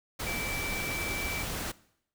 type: tone in noise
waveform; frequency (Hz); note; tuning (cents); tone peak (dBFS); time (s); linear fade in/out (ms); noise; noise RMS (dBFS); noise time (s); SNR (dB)
sine; 2321; D7; -21; -34; 0.26-1.43; 10; pink; -35; 0.19-1.72; -2
effects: noise-tail reverb RT60 0.7 s tail -20 dB re dry